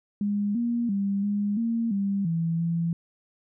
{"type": "tone with pitch steps", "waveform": "sine", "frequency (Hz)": [204.5, 236.5, 198.6, 204.5, 230.1, 198.3, 165.6, 167.9], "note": ["G#3", "A#3", "G3", "G#3", "A#3", "G3", "E3", "E3"], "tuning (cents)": [-26, 25, 23, -26, -22, 20, 8, 32], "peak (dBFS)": -23, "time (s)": [0.21, 2.93], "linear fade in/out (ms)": 2, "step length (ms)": 340, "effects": []}